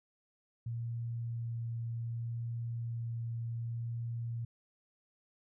sine tone with vibrato, 116.54 Hz, A#2, in tune, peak -35 dBFS, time 0.66-4.45 s, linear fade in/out 5 ms, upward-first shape sine, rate 0.66 Hz, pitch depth 8 cents each way, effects none

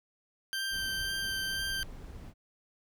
20% pulse tone with vibrato, 1568 Hz, G6, in tune, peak -27 dBFS, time 0.53-1.83 s, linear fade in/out 0 ms, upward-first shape sine, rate 2 Hz, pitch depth 8 cents each way
brown noise, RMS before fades -45 dBFS, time 0.7-2.34 s, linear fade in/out 50 ms
effects none

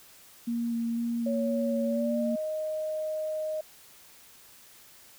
sine tone with vibrato, 233.1 Hz, A#3, in tune, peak -27 dBFS, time 0.47-2.36 s, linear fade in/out 10 ms, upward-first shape square, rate 2 Hz, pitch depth 10 cents each way
sine tone with pitch glide, 560 to 621.4 Hz, C#5 to D#5, +18 to -2 cents, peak -29 dBFS, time 1.26-3.61 s, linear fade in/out 5 ms, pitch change +180 cents, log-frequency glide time 1.84-2.36 s
effects white hiss -54 dBFS RMS until 5.18 s

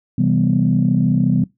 sine chord, C major seventh, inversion none, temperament equal, 130.81 / 164.81 / 196 / 246.9 Hz, C3 / E3 / G3 / B3, 0 / 0 / 0 / 0 cents, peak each -18 dBFS, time 0.18-1.44 s, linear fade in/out 5 ms, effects noise-tail reverb RT60 0.2 s tail -21 dB re dry + tanh soft clip ceiling -4 dBFS

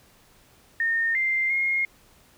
sine tone with pitch steps, 1830 / 2092 / 2142 Hz, A#6 / C7 / C7, -32 / -1 / +40 cents, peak -21 dBFS, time 0.8-1.85 s, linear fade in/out 2 ms, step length 350 ms, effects pink hiss -57 dBFS RMS until 2.37 s

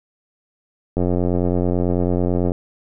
click train, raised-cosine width 2 ms, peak -7 dBFS, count 139, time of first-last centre 0.97-2.519 s, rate 89.1 Hz, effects none

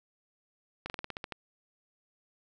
slowing click train, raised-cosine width 0.3 ms, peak -21 dBFS, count 9, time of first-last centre 0.86-1.323 s, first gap 39 ms, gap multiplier 1.11, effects none

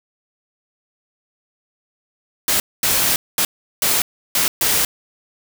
white noise bursts at uneven times, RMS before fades -17 dBFS, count 6, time 2.48-2.6 / 2.83-3.16 / 3.38-3.45 / 3.82-4.02 / 4.35-4.48 / 4.61-4.85 s, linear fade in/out 2 ms, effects none

